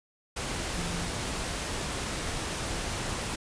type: tone in noise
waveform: sine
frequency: 171.5 Hz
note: F3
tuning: 31 cents flat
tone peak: -36 dBFS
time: 0.76-1.06 s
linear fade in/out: 10 ms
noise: pink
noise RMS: -33 dBFS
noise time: 0.36-3.36 s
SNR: -6 dB
effects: resampled to 22050 Hz